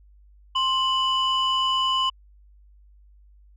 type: tone pair together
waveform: sine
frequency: 1051.5 / 2974 Hz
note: C6 / F#7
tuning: +8 / +8 cents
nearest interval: octave + tritone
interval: 1800 cents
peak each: -21 dBFS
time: 0.55-2.1 s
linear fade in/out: 10 ms
effects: tanh soft clip ceiling -16 dBFS + added 50 Hz sine -50 dBFS peak until 3.56 s